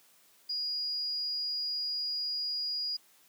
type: tone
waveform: sine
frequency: 4878 Hz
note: D#8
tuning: 35 cents flat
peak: -31 dBFS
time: 0.49-2.97 s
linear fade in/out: 10 ms
effects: white hiss -63 dBFS RMS until 3.28 s + high-pass 150 Hz 12 dB/octave